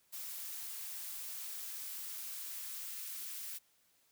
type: noise with high-pass filter sweep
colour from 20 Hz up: blue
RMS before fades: -44 dBFS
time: 0.12-3.59 s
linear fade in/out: 20 ms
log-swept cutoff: 540 to 1400 Hz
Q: 0.92
effects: white hiss -72 dBFS RMS until 4.11 s